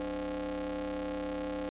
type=ring-modulated tone; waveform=40% pulse; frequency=110.9 Hz; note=A2; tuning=14 cents sharp; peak=-30 dBFS; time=0-1.69 s; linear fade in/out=0 ms; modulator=405 Hz; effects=resampled to 8000 Hz